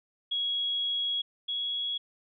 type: tone pair in turn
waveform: sine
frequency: 3322 / 3339 Hz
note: G#7 / G#7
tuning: 0 / +9 cents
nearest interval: unison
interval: 9 cents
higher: second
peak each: -27 / -29 dBFS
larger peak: first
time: 0.31-1.22 / 1.48-1.98 s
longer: first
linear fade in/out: 10 ms
effects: none